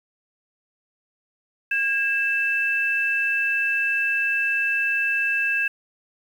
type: tone pair together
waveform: sine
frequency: 1628.8 / 2643 Hz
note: G#6 / E7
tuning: -34 / +4 cents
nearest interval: minor sixth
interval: 838 cents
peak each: -23 / -22 dBFS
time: 1.71-5.68 s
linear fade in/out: 5 ms
effects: 8-bit